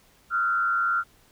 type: tone with frequency modulation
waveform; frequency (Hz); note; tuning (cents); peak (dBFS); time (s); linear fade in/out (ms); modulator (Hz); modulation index
sine; 1380; F6; -21; -21; 0.3-1.04; 50; 98.8; 0.71
effects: pink hiss -59 dBFS RMS until 1.31 s